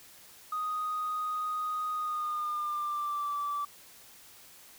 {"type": "tone with pitch glide", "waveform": "sine", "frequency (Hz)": [1244.5, 1161.2], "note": ["D#6", "D6"], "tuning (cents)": [0, -20], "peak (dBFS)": -29, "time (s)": [0.52, 3.65], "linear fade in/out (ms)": 5, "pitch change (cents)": -120, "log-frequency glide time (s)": [1.92, 3.34], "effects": ["tanh soft clip ceiling -27 dBFS", "white hiss -54 dBFS RMS until 4.78 s"]}